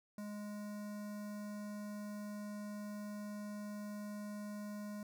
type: tone with notch filter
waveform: square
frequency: 207.7 Hz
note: G#3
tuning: in tune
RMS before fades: -45 dBFS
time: 0.18-5.03 s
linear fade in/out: 2 ms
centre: 3100 Hz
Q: 0.9
effects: none